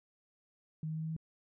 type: tone with pitch steps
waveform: sine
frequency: 156.8 / 157.71 / 158.62 / 159.54 / 160.47 Hz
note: D#3 / D#3 / D#3 / D#3 / E3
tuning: +14 / +24 / +34 / +44 / -46 cents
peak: -35 dBFS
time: 0.83-1.165 s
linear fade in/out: 2 ms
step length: 67 ms
effects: none